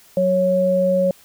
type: tone pair together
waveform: sine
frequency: 185 / 551.8 Hz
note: F#3 / C#5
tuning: 0 / -8 cents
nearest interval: octave + perfect fifth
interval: 1892 cents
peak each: -21 / -15 dBFS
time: 0.17-1.11 s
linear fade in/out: 2 ms
effects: white hiss -50 dBFS RMS until 1.24 s